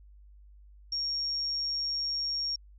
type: tone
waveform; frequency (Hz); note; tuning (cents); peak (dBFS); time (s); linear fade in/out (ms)
sine; 5550; F8; -12; -29; 0.92-2.56; 5
effects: added 50 Hz sine -51 dBFS peak until 2.78 s